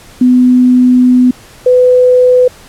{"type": "tone pair in turn", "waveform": "sine", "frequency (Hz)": [250.6, 501.2], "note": ["B3", "B4"], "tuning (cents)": [25, 25], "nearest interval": "octave", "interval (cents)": 1200, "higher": "second", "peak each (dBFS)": -3, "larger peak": "neither", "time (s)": [[0.21, 1.31], [1.66, 2.48]], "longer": "first", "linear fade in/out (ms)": 5, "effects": ["pink hiss -37 dBFS RMS until 2.68 s", "low-pass 12000 Hz 12 dB/octave"]}